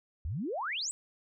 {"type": "exponential sweep", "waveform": "sine", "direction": "up", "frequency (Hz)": [65.41, 8372], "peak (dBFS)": -32, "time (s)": [0.25, 0.91], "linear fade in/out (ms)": 0, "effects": []}